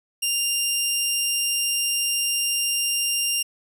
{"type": "tone", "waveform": "15% pulse", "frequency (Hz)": 2794, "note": "F7", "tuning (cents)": 0, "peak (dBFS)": -14, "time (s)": [0.22, 3.43], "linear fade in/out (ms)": 10, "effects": []}